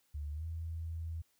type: tone with pitch glide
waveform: sine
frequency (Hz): 73.42 to 81.94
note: D2 to E2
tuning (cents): 0 to -10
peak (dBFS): -37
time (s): 0.14-1.22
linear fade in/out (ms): 10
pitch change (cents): +190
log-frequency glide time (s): 0.32-0.45
effects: white hiss -74 dBFS RMS until 1.39 s